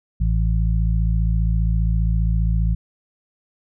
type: harmonic tone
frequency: 55 Hz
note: A1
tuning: in tune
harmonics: 1 / 2 / 3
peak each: -17 / -23 / -25 dBFS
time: 0.2-2.75 s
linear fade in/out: 10 ms
effects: none